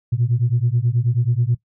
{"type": "beating tone pair", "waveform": "sine", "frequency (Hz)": [115.5, 124.8], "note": ["A#2", "B2"], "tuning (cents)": [-16, 19], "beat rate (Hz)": 9.3, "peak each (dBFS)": -18, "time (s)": [0.12, 1.55], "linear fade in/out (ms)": 10, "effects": ["noise-tail reverb RT60 0.1 s tail -18 dB re dry", "tanh soft clip ceiling -9 dBFS"]}